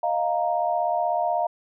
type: chord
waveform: sine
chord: Eb suspended second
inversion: none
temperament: equal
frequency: 622.3 / 698.5 / 932.3 Hz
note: Eb5 / F5 / Bb5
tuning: 0 / 0 / 0 cents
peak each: -27 / -23 / -28 dBFS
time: 0.03-1.47 s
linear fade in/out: 5 ms
effects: none